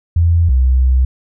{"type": "tone pair in turn", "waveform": "sine", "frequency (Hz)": [84.4, 64.31], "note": ["E2", "C2"], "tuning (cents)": [41, -29], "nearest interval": "perfect fourth", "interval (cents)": 470, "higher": "first", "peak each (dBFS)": -8, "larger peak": "neither", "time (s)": [[0.16, 0.49], [0.49, 1.05]], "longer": "second", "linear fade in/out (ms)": 5, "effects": []}